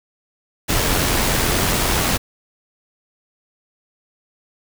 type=noise with amplitude modulation; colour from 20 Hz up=pink; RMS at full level=-17 dBFS; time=0.68-2.18 s; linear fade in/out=20 ms; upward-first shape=sine; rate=89.5 Hz; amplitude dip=30%; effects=none